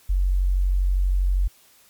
sine tone, 46.25 Hz, F#1, in tune, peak -17 dBFS, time 0.09-1.48 s, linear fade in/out 10 ms, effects white hiss -55 dBFS RMS until 1.89 s + MP3 96 kbps

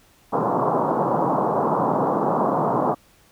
white band-pass noise, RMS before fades -21 dBFS, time 0.32-2.95 s, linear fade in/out 20 ms, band 130 to 1100 Hz, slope 48 dB/octave, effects pink hiss -56 dBFS RMS until 3.31 s

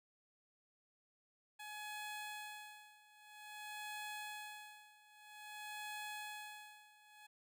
15% pulse tone with tremolo, 844 Hz, G#5, 28 cents sharp, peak -38 dBFS, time 1.59-7.27 s, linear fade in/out 10 ms, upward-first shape sine, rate 0.51 Hz, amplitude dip 90%, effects none

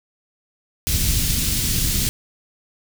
pink band-stop noise, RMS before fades -20 dBFS, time 0.87-2.09 s, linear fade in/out 0 ms, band 170 to 3800 Hz, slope 12 dB/octave, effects none

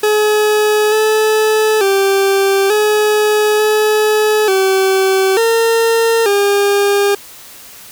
40% pulse tone with pitch steps, 424.1 / 432.9 / 391.5 / 423.6 / 427.5 / 383.2 / 456.8 / 403.6 Hz, G#4 / A4 / G4 / G#4 / A4 / G4 / A#4 / G#4, +36 / -28 / -2 / +34 / -50 / -39 / -35 / -49 cents, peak -9 dBFS, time 0.03-7.15 s, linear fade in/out 5 ms, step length 890 ms, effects white hiss -36 dBFS RMS until 7.91 s

